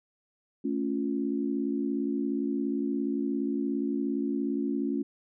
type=chord; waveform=sine; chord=A augmented; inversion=none; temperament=equal; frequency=220 / 277.2 / 349.2 Hz; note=A3 / C#4 / E#4; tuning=0 / 0 / 0 cents; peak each=-32 / -29 / -34 dBFS; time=0.64-5.03 s; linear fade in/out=10 ms; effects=none